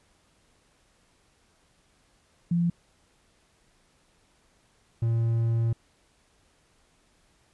sine / triangle tone pair in turn, 171.6 / 115.06 Hz, F3 / A#2, -30 / -22 cents, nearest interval perfect fifth, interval 692 cents, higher first, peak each -21 / -20 dBFS, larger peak second, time 2.51-2.7 / 5.02-5.73 s, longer second, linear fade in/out 5 ms, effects pink hiss -65 dBFS RMS until 7.53 s + resampled to 24000 Hz

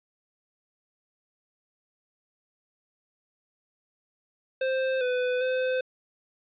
square tone with pitch steps, 524 / 499.9 / 513 Hz, C5 / B4 / C5, +2 / +21 / -34 cents, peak -25 dBFS, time 4.61-5.81 s, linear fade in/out 5 ms, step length 400 ms, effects resampled to 8000 Hz + 10-bit

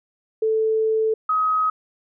sine tone pair in turn, 440 / 1265.9 Hz, A4 / D#6, 0 / +30 cents, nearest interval octave + tritone, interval 1830 cents, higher second, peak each -17 dBFS, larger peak neither, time 0.42-1.14 / 1.29-1.7 s, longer first, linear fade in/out 5 ms, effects none

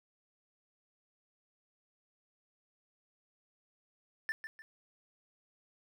triangle tone with echo, 1771 Hz, A6, 11 cents sharp, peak -30 dBFS, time 4.29-4.32 s, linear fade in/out 0 ms, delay 150 ms, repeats 2, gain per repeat -9 dB, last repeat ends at 4.62 s, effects none

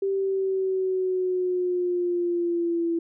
sine linear sweep, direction down, 392 to 334.2 Hz, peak -22 dBFS, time 0.02-2.99 s, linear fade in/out 5 ms, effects none

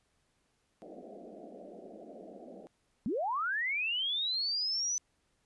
white band-pass noise, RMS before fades -49 dBFS, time 0.82-2.67 s, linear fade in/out 0 ms, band 180 to 720 Hz, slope 96 dB/octave
sine linear sweep, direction up, 186.3 to 6060 Hz, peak -30 dBFS, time 3.06-4.98 s, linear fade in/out 0 ms
effects pink hiss -75 dBFS RMS until 5.45 s + resampled to 24000 Hz

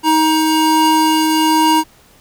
square tone pair together, 315.4 / 945 Hz, D#4 / A#5, +24 / +23 cents, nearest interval octave + perfect fifth, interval 1899 cents, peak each -14 dBFS, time 0.03-1.84 s, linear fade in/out 50 ms, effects pink hiss -48 dBFS RMS until 2.2 s

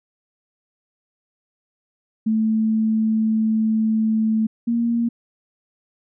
sine tone pair in turn, 219.8 / 233.9 Hz, A3 / A#3, -2 / +6 cents, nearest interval minor second, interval 108 cents, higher second, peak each -16 / -17 dBFS, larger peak first, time 2.26-4.47 / 4.67-5.09 s, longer first, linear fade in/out 10 ms, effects none

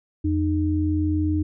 sine tone pair together, 85.98 / 306.4 Hz, F2 / D#4, -27 / -27 cents, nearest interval octave + minor seventh, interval 2200 cents, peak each -22 / -22 dBFS, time 0.24-1.43 s, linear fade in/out 10 ms, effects none

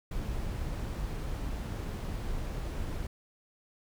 brown noise, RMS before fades -35 dBFS, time 0.11-3.07 s, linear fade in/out 5 ms, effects none

